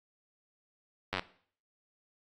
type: slowing click train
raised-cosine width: 0.3 ms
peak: -16 dBFS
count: 7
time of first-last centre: 1.13-1.195 s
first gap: 10 ms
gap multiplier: 1.03
effects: noise-tail reverb RT60 0.5 s tail -18 dB re dry + AAC 32 kbps